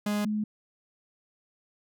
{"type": "tone pair in turn", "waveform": ["45% pulse", "sine"], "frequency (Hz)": [207.7, 212.2], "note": ["G#3", "G#3"], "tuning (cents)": [0, 38], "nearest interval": "unison", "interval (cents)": 38, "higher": "second", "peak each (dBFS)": -26, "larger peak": "neither", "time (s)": [[0.06, 0.25], [0.25, 0.44]], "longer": "neither", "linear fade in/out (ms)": 5, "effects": []}